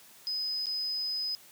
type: tone with dropouts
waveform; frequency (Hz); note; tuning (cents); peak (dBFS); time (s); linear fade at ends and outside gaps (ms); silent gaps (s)
sine; 5030; D#8; +18; -30; 0.27-1.35; 0; 0.658-0.668
effects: white hiss -55 dBFS RMS until 1.51 s + high-pass 100 Hz 12 dB/octave